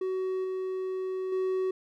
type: tone with level steps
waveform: triangle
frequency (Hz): 375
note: F#4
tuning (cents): +23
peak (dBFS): -26 / -28 / -24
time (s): 0.01-1.71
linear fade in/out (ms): 5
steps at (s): 0.44 / 1.32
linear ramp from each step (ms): 5
effects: none